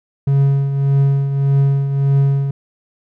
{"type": "tone with tremolo", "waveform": "triangle", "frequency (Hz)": 138.59, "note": "C#3", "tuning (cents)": 0, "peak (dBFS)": -7, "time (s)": [0.27, 2.51], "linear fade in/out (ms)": 5, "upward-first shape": "triangle", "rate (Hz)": 1.7, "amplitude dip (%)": 60, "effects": []}